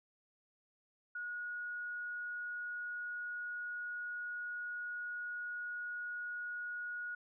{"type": "tone", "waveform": "sine", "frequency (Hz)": 1450, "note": "F#6", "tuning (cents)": -35, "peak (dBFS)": -39, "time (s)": [1.15, 7.15], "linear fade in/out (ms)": 5, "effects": []}